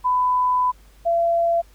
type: tone pair in turn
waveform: sine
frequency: 1000 / 678.7 Hz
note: B5 / F5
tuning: +21 / -50 cents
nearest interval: perfect fifth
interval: 671 cents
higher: first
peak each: -16 dBFS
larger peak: neither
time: 0.04-0.72 / 1.05-1.62 s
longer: first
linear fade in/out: 20 ms
effects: added 50 Hz sine -48 dBFS peak until 1.74 s + pink hiss -56 dBFS RMS until 1.74 s